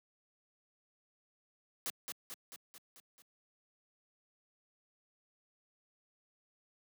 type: noise with echo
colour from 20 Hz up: white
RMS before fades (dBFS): -38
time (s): 1.86-1.9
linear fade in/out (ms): 0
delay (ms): 220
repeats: 6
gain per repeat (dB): -4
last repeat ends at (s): 3.22
effects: high-pass 150 Hz 12 dB/octave